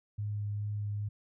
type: tone with vibrato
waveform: sine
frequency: 103.7 Hz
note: G#2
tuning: 2 cents flat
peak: -32 dBFS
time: 0.18-1.09 s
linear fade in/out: 10 ms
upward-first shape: sine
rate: 2.4 Hz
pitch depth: 10 cents each way
effects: none